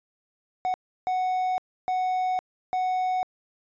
triangle tone bursts at uneven times, 740 Hz, F#5, in tune, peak -21 dBFS, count 4, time 0.65-0.74 / 1.07-1.58 / 1.88-2.39 / 2.73-3.23 s, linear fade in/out 0 ms, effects resampled to 16000 Hz

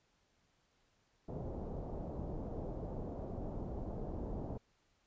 pink low-pass noise, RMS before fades -42 dBFS, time 1.28-4.58 s, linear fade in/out 10 ms, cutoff 720 Hz, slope 24 dB/octave, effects pink hiss -75 dBFS RMS until 5.06 s + resampled to 16000 Hz

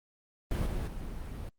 brown noise with level steps, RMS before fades -29 / -33 / -39 dBFS, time 0.51-1.49 s, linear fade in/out 2 ms, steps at 0.66 / 0.87 s, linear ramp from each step 5 ms, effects Opus 32 kbps

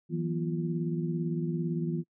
sine tone cluster, 163.1 / 180.9 / 241.5 / 347 Hz, E3 / F#3 / B3 / F4, -18 / -39 / -39 / -11 cents, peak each -30 / -37 / -37 / -36 dBFS, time 0.09-2.04 s, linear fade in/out 50 ms, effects noise-tail reverb RT60 0.1 s tail -25 dB re dry

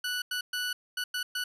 20% pulse tone bursts at uneven times, 1480 Hz, F#6, in tune, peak -25 dBFS, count 6, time 0.04-0.22 / 0.31-0.41 / 0.53-0.73 / 0.97-1.04 / 1.14-1.23 / 1.35-1.44 s, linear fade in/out 5 ms, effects resampled to 32000 Hz

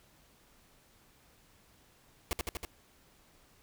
pink noise with echo, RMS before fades -32 dBFS, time 2.31-2.33 s, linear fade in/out 0 ms, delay 80 ms, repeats 4, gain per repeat -2 dB, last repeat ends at 2.65 s, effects pink hiss -64 dBFS RMS until 3.62 s

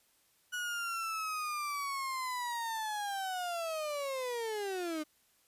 35% pulse linear sweep, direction down, 1471 to 298.9 Hz, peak -33 dBFS, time 0.52-5.04 s, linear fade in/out 20 ms, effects white hiss -70 dBFS RMS until 5.47 s + resampled to 32000 Hz

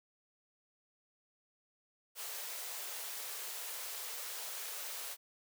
white high-pass noise, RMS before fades -43 dBFS, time 2.15-5.17 s, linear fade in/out 50 ms, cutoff 400 Hz, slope 48 dB/octave, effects none

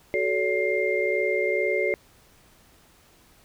sine tone cluster, 374.2 / 436.4 / 571 / 2109 Hz, F#4 / A4 / D5 / C7, +20 / -14 / -49 / +13 cents, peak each -27 dBFS, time 0.14-1.94 s, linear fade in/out 0 ms, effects pink hiss -57 dBFS RMS until 3.44 s

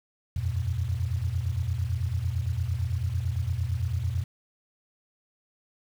sine tone cluster, 83 / 91.9 / 119.8 Hz, E2 / F#2 / A#2, +12 / -11 / +48 cents, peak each -30 dBFS, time 0.36-4.24 s, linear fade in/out 5 ms, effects 8-bit

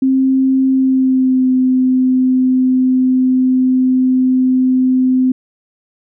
sine tone with pitch glide, 264.3 to 256.9 Hz, C4 to C4, +18 to -32 cents, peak -9 dBFS, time 0.02-5.32 s, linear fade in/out 5 ms, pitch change -50 cents, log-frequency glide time 0.7-1.5 s, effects none

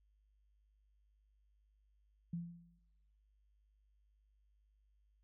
sine tone with exponential decay, 170.7 Hz, F3, 39 cents flat, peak -36 dBFS, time 2.33-2.79 s, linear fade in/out 5 ms, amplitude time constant 100 ms, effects noise-tail reverb RT60 0.9 s tail -18 dB re dry + added 51 Hz sine -70 dBFS peak until 5.23 s

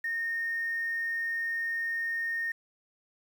sine tone, 1840 Hz, A#6, 23 cents flat, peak -28 dBFS, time 0.04-2.52 s, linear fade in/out 5 ms, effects tanh soft clip ceiling -25 dBFS + 9-bit

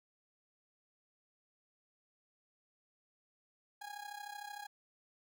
30% pulse tone with amplitude modulation, 823 Hz, G#5, 16 cents flat, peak -39 dBFS, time 3.81-4.67 s, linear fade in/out 10 ms, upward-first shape sine, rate 33.2 Hz, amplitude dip 75%, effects none

